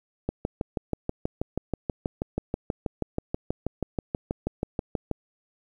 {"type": "click train", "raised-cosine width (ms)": 2, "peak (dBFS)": -13, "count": 31, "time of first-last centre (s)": [0.29, 5.113], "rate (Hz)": 6.22, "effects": ["9-bit"]}